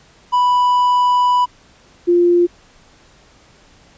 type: tone pair in turn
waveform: triangle / sine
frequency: 987.8 / 349.2 Hz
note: B5 / F4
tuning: 0 / 0 cents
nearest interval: octave + tritone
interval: 1800 cents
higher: first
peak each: -9 dBFS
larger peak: neither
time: 0.32-1.46 / 2.07-2.47 s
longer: first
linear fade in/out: 20 ms
effects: pink hiss -49 dBFS RMS until 3.97 s + resampled to 16000 Hz

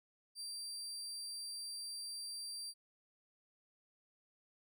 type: tone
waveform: 30% pulse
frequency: 4704 Hz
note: D8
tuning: 2 cents sharp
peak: -40 dBFS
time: 0.35-2.74 s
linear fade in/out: 50 ms
effects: none

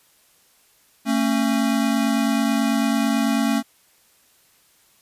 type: tone pair together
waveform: square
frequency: 224 / 273.1 Hz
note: A3 / C#4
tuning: +31 / -26 cents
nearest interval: minor third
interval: 343 cents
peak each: -21 / -22 dBFS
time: 1.05-3.63 s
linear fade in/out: 50 ms
effects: white hiss -58 dBFS RMS until 5.01 s + resampled to 32000 Hz

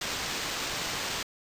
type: noise with sample-and-hold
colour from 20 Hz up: white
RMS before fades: -33 dBFS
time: 0.01-1.23 s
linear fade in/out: 5 ms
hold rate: 11025 Hz
effects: resampled to 32000 Hz

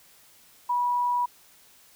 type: tone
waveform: sine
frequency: 975 Hz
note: B5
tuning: 23 cents flat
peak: -22 dBFS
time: 0.69-1.26 s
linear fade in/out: 10 ms
effects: white hiss -56 dBFS RMS until 1.95 s

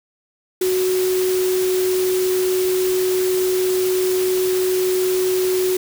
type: tone in noise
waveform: sine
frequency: 370 Hz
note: F#4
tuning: in tune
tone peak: -16 dBFS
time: 0.61-5.77 s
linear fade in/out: 5 ms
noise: white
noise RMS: -28 dBFS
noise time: 0.61-5.77 s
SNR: +9 dB
effects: none

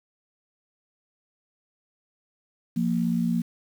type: tone pair together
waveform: sine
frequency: 174.2 / 232.2 Hz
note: F3 / A#3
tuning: -4 / -7 cents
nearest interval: perfect fourth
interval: 497 cents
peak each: -25 / -24 dBFS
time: 2.76-3.42 s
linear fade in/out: 10 ms
effects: 8-bit

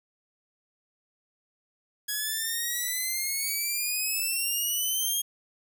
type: exponential sweep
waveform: 5% pulse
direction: up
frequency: 1665 to 3260 Hz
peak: -18 dBFS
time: 2.08-5.22 s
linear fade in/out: 10 ms
effects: 10-bit

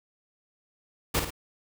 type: noise with echo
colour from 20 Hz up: pink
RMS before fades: -25 dBFS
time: 1.14-1.2 s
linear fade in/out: 10 ms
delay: 53 ms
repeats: 2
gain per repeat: -6 dB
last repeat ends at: 1.306 s
effects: none

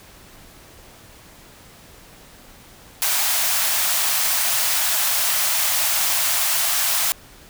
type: high-pass noise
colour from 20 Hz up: white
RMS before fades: -20 dBFS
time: 3.02-7.12 s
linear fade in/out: 0 ms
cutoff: 600 Hz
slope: 96 dB/octave
effects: pink hiss -46 dBFS RMS until 7.49 s

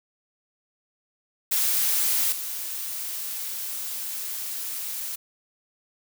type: noise with level steps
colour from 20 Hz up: blue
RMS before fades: -23 / -32 dBFS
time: 1.51-5.16 s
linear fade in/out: 10 ms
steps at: 2.32 s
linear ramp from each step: 5 ms
effects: none

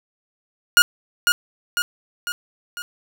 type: tone with echo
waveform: sawtooth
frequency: 1432 Hz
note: F6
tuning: 43 cents sharp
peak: -5 dBFS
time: 0.77-0.82 s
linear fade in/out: 0 ms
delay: 500 ms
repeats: 4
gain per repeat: -5 dB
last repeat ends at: 2.82 s
effects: none

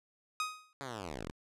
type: tone with exponential decay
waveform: sawtooth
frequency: 1253 Hz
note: D#6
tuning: 12 cents sharp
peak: -26 dBFS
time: 0.4-0.73 s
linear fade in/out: 1 ms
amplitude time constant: 71 ms
type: linear sweep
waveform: 5% pulse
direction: down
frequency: 142.8 to 30.87 Hz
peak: -29 dBFS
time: 0.81-1.31 s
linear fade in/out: 0 ms
effects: low-pass 9000 Hz 12 dB/octave

